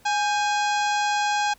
harmonic tone with a mistuned harmonic, 830.6 Hz, G#5, in tune, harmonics 1 / 2 / 3 / 4 / 5 / 6 / 7 / 8 / 9, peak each -22 / -28 / -32 / -34 / -36 / -38 / -39 / -40 / -41 dBFS, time 0.05-1.54 s, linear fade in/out 10 ms, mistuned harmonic 2, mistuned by -86 cents, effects pink hiss -56 dBFS RMS until 1.58 s

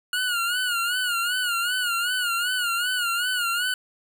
25% pulse tone with vibrato, 1438 Hz, F#6, 50 cents flat, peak -19 dBFS, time 0.13-3.74 s, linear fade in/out 2 ms, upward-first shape sine, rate 2.6 Hz, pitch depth 85 cents each way, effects none

